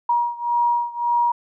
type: beating tone pair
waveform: sine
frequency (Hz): 952 / 953.8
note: A#5 / A#5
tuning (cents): +36 / +39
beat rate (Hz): 1.8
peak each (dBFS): -20 / -22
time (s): 0.09-1.32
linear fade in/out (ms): 5
effects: none